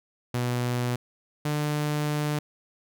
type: tone pair in turn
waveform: sawtooth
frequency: 122.5 / 149.11 Hz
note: B2 / D3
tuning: -14 / +27 cents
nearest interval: minor third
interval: 341 cents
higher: second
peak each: -21 dBFS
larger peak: neither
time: 0.34-0.96 / 1.45-2.39 s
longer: second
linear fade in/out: 5 ms
effects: none